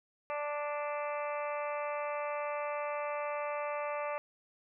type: harmonic tone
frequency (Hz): 293.7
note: D4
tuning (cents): 0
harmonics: 2 / 3 / 4 / 5 / 6 / 7 / 8 / 9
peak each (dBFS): -36 / -41 / -40 / -51 / -51 / -47 / -48 / -49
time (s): 0.3-4.18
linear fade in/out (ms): 0
effects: none